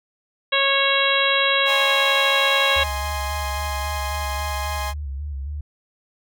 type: harmonic tone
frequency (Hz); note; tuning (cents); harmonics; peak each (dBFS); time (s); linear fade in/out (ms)
550; C#5; -14; 1 / 2 / 3 / 4 / 5 / 6 / 7; -24 / -24 / -24 / -24 / -24 / -24 / -24; 0.52-2.84; 10
type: chord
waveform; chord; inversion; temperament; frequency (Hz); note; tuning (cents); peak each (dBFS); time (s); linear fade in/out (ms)
sawtooth; Ab major; second; equal with one note detuned; 625.5 / 830.6 / 1046.5; Eb5 / Ab5 / C6; +9 / 0 / 0; -30 / -25 / -26; 1.65-4.94; 50
type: tone with vibrato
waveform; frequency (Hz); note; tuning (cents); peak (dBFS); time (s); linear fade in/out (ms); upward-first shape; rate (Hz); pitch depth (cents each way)
sine; 70.9; C#2; +40; -26; 2.76-5.61; 5; square; 3.7; 69
effects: none